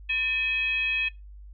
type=tone with frequency modulation; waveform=sine; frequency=2533 Hz; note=D#7; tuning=30 cents sharp; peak=-23 dBFS; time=0.09-1.09 s; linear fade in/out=10 ms; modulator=741 Hz; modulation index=0.54; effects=noise-tail reverb RT60 0.2 s tail -22 dB re dry + added 50 Hz sine -42 dBFS peak until 1.53 s